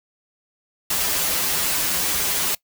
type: noise with comb filter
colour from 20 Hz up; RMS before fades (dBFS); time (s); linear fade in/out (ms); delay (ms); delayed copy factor
white; -22; 0.9-2.55; 5; 8.7; -1
effects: noise-tail reverb RT60 0.1 s tail -22 dB re dry